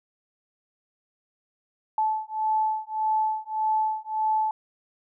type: beating tone pair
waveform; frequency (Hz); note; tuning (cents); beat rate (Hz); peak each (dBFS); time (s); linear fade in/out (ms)
sine; 868 / 869.7; A5 / A5; -24 / -20; 1.7; -26 / -26; 1.98-4.51; 2
effects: none